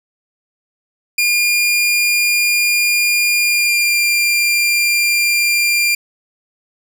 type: tone with pitch glide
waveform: sawtooth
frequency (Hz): 2415 to 2389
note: D7 to D7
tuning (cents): +48 to +29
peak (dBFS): -9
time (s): 1.18-5.95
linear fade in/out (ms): 5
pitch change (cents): -19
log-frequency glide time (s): 3.4-3.98
effects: none